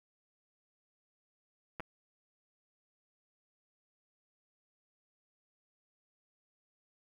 clicks, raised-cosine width 0.5 ms, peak -26 dBFS, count 2, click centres 1.798 / 1.804 s, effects 10-bit

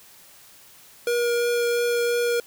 square tone with vibrato, 476.8 Hz, A#4, 39 cents sharp, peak -21 dBFS, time 1.07-2.4 s, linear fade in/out 2 ms, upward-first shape triangle, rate 2.9 Hz, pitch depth 9 cents each way, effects white hiss -50 dBFS RMS until 2.46 s

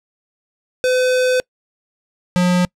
square tone pair in turn, 507 / 179.25 Hz, B4 / F3, +45 / +45 cents, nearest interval octave + tritone, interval 1800 cents, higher first, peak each -14 / -13 dBFS, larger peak second, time 0.84-1.4 / 2.36-2.65 s, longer first, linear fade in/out 0 ms, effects noise-tail reverb RT60 0.1 s tail -26 dB re dry + low-pass 9000 Hz 12 dB/octave

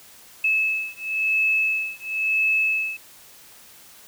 sine beating tone pair, 2600 / 2600.97 Hz, E7 / E7, -24 / -24 cents, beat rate 0.97 Hz, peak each -23 dBFS, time 0.44-2.97 s, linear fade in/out 5 ms, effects white hiss -48 dBFS RMS until 4.07 s

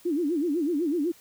sine tone with vibrato, 315.9 Hz, D#4, 26 cents sharp, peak -23 dBFS, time 0.05-1.12 s, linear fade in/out 10 ms, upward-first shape sine, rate 8 Hz, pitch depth 220 cents each way, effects white hiss -55 dBFS RMS until 1.2 s

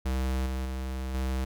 square tone with level steps, 65.1 Hz, C2, 8 cents flat, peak -27 / -30 / -32 / -28 dBFS, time 0.05-1.45 s, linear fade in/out 10 ms, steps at 0.46 / 0.65 / 1.14 s, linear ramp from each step 5 ms, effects none

